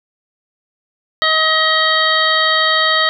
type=harmonic tone; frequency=633 Hz; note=D#5; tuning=30 cents sharp; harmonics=1 / 2 / 3 / 5 / 6 / 7; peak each=-21 / -17 / -16 / -20 / -19 / -22 dBFS; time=1.22-3.09 s; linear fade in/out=0 ms; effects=none